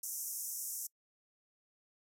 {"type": "band-pass noise", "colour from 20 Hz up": "white", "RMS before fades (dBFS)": -41, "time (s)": [0.03, 0.87], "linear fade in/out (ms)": 5, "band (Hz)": [5500, 15000], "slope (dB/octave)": 96, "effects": ["noise-tail reverb RT60 0.1 s tail -24 dB re dry"]}